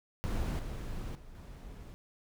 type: noise with level steps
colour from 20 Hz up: brown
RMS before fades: -33 / -39 / -51 / -47 dBFS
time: 0.24-1.94 s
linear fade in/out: 0 ms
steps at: 0.59 / 1.15 / 1.35 s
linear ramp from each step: 2 ms
effects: none

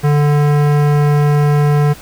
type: tone with hard clipping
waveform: sine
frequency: 146.83 Hz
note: D3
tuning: in tune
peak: -11 dBFS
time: 0.03-1.94 s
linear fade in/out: 20 ms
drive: 18 dB
effects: pink hiss -36 dBFS RMS until 2.01 s

